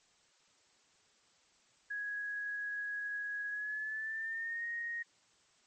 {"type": "tone with pitch glide", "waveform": "sine", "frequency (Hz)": [1664, 1867.8], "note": ["G#6", "A#6"], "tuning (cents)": [3, 3], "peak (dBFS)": -36, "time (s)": [1.9, 5.03], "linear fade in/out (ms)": 10, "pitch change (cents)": 200, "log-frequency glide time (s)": [3.49, 4.66], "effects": ["white hiss -69 dBFS RMS until 5.66 s", "MP3 32 kbps"]}